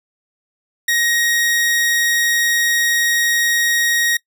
sawtooth tone, 1881 Hz, A#6, 15 cents sharp, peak -11 dBFS, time 0.88-4.17 s, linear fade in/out 5 ms, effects noise-tail reverb RT60 0.1 s tail -23 dB re dry

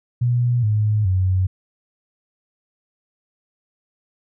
sine tone with pitch steps, 121.6 / 106.47 / 93.23 Hz, B2 / G#2 / F#2, -26 / +44 / +14 cents, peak -15 dBFS, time 0.21-1.47 s, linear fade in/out 10 ms, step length 420 ms, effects none

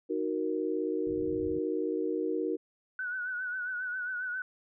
sine chord, D# minor, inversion none, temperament equal, 311.1 / 370 / 466.2 Hz, D#4 / F#4 / A#4, 0 / 0 / 0 cents, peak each -33 dBFS, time 0.09-2.57 s, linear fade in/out 20 ms
white low-pass noise, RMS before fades -45 dBFS, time 1.07-1.59 s, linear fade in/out 2 ms, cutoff 160 Hz, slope 24 dB/octave
sine tone with vibrato, 1485 Hz, F#6, 6 cents sharp, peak -32 dBFS, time 2.99-4.42 s, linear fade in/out 2 ms, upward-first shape triangle, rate 7.4 Hz, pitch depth 64 cents each way
effects none

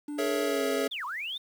triangle tone with pitch glide, 293.7 to 270.9 Hz, D4 to C#4, 0 to -40 cents, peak -31 dBFS, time 0.08-0.88 s, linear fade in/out 5 ms, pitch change -140 cents, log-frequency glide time 0.43-0.64 s
square chord, A# half-diminished seventh, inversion third, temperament equal with one note detuned, 422.3 / 466.2 / 554.4 / 659.3 Hz, G#4 / A#4 / C#5 / E5, +29 / 0 / 0 / 0 cents, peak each -31 / -35 / -34 / -35 dBFS, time 0.18-0.88 s, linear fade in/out 10 ms
sine linear two-way sweep, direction down then up, 3715 to 932.3 to 3715 Hz, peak -32 dBFS, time 0.91-1.38 s, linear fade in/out 10 ms, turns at 1.05 s
effects 9-bit

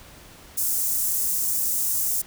white high-pass noise, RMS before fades -24 dBFS, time 0.57-2.22 s, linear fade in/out 10 ms, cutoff 6800 Hz, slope 24 dB/octave, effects pink hiss -47 dBFS RMS until 2.26 s

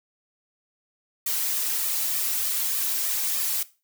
blue noise with flanger, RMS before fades -26 dBFS, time 1.26-3.63 s, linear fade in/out 5 ms, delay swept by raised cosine 1.6 to 3.8 ms, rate 3.3 Hz, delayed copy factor +1, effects noise-tail reverb RT60 0.3 s tail -17 dB re dry

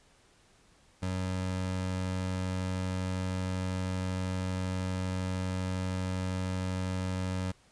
25% pulse tone, 92.7 Hz, F#2, 4 cents sharp, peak -27 dBFS, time 1.02-7.52 s, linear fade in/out 10 ms, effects pink hiss -63 dBFS RMS until 7.71 s + resampled to 22050 Hz

